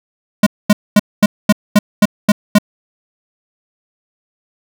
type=tone bursts; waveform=square; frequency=207.7 Hz; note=G#3; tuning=in tune; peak=-5 dBFS; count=9; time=0.43-2.585 s; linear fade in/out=5 ms; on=35 ms; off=230 ms; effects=none